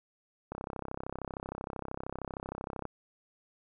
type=click train; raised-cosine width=1 ms; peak=-23 dBFS; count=78; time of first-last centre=0.52-2.853 s; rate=33 Hz; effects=none